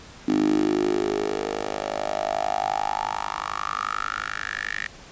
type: tone with high-pass filter sweep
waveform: 10% pulse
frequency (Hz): 51.3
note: G#1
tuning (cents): -21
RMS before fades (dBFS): -26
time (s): 0.28-4.87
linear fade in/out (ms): 5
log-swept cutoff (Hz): 280 to 1900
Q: 6.7
effects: pink hiss -45 dBFS RMS until 5.11 s + resampled to 16000 Hz